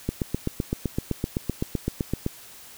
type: click train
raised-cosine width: 3 ms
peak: -11 dBFS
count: 18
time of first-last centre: 0.09-2.264 s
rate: 7.82 Hz
effects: white hiss -46 dBFS RMS until 2.77 s